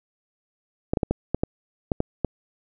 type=clicks; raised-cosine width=2 ms; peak=-8 dBFS; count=9; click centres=0.935 / 0.972 / 1.032 / 1.11 / 1.346 / 1.435 / 1.918 / 2.004 / 2.247 s; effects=none